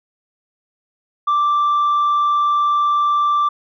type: tone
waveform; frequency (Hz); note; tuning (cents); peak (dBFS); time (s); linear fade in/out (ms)
sine; 1174; D6; -1; -11; 1.27-3.49; 10
effects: tanh soft clip ceiling -12 dBFS